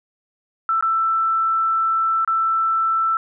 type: tone with dropouts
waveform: sine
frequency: 1329 Hz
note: E6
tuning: 14 cents sharp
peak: -16 dBFS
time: 0.69-3.17 s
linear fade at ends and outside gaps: 1 ms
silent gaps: 0.81-0.825 / 2.248-2.276 s
effects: none